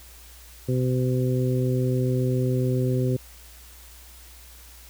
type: harmonic tone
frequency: 127.3 Hz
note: C3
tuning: 47 cents flat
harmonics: 1 / 2 / 3 / 4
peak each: -22 / -28 / -28 / -32 dBFS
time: 0.68-3.17 s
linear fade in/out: 10 ms
effects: added 60 Hz sine -47 dBFS peak until 4.89 s + white hiss -49 dBFS RMS until 4.89 s